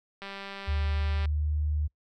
click train, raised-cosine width 0.3 ms, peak -24 dBFS, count 205, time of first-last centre 0.22-1.256 s, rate 197 Hz
sine tone with pitch glide, 73.6 to 75.19 Hz, D2 to D2, +4 to +41 cents, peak -25 dBFS, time 0.67-1.88 s, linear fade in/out 20 ms, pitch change +37 cents, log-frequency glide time 0.83-1.38 s
effects noise-tail reverb RT60 0.1 s tail -25 dB re dry

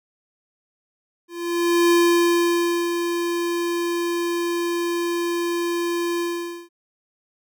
square tone with ADSR envelope, 343.8 Hz, F4, 27 cents flat, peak -14 dBFS, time 1.28-6.69 s, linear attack 630 ms, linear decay 980 ms, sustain -8 dB, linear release 490 ms, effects none

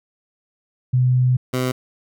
sine / 15% pulse tone pair in turn, 126.4 / 127.65 Hz, B2 / C3, +41 / -42 cents, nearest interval unison, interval 17 cents, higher second, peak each -13 dBFS, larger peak neither, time 0.93-1.37 / 1.53-1.72 s, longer first, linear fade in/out 10 ms, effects none

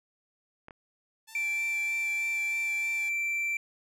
clicks, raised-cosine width 0.5 ms, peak -30 dBFS, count 2, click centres 0.684 / 0.708 s
5% pulse tone with vibrato, 869 Hz, A5, 22 cents flat, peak -35 dBFS, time 1.27-3.1 s, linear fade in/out 20 ms, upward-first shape sine, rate 3.2 Hz, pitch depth 53 cents each way
triangle tone, 2344 Hz, D7, 4 cents flat, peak -26 dBFS, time 1.35-3.57 s, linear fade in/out 2 ms
effects none

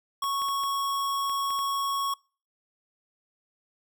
square tone, 1106 Hz, C#6, 4 cents flat, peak -27 dBFS, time 0.22-2.14 s, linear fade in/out 5 ms
clicks, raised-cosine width 0.3 ms, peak -28 dBFS, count 7, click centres 0.24 / 0.419 / 0.486 / 0.636 / 1.296 / 1.505 / 1.59 s
effects noise-tail reverb RT60 0.4 s tail -26 dB re dry

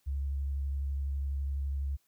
sine tone with vibrato, 69.3 Hz, C#2, in tune, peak -30 dBFS, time 0.06-1.97 s, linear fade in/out 20 ms, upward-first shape sine, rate 12 Hz, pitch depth 20 cents each way, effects white hiss -73 dBFS RMS until 2.07 s

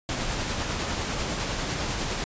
pink noise with tremolo, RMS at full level -28 dBFS, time 0.09-2.24 s, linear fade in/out 0 ms, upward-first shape sine, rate 10 Hz, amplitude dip 25%, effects resampled to 16000 Hz

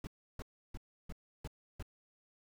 brown noise bursts, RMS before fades -42 dBFS, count 6, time 0.04-1.826 s, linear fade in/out 2 ms, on 31 ms, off 320 ms, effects none

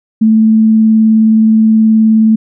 sine tone with vibrato, 220 Hz, A3, in tune, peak -4 dBFS, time 0.21-2.36 s, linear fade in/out 10 ms, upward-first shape square, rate 19 Hz, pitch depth 8 cents each way, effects none

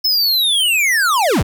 square linear sweep, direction down, 5274 to 31.29 Hz, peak -13 dBFS, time 0.04-1.43 s, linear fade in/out 10 ms, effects none

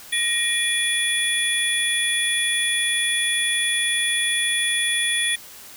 sine tone cluster, 1875 / 2407 / 3411 / 9690 Hz, A#6 / D7 / G#7 / D#9, +10 / +42 / +46 / -47 cents, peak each -25 / -27 / -23 / -25 dBFS, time 0.12-5.36 s, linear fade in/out 10 ms, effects white hiss -42 dBFS RMS until 5.76 s

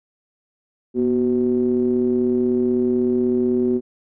triangle ring-modulated tone, 65.41 Hz, C2, in tune, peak -11 dBFS, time 0.94-3.81 s, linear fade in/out 50 ms, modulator 309 Hz, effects none

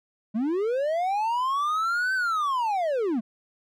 triangle linear two-way sweep, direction up then down, 202.1 to 1553 to 202.1 Hz, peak -21 dBFS, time 0.34-3.21 s, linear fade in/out 20 ms, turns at 2.14 s, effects none

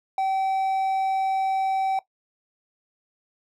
triangle tone, 769 Hz, G5, 33 cents flat, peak -19 dBFS, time 0.18-1.99 s, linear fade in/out 2 ms, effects noise-tail reverb RT60 0.1 s tail -17 dB re dry

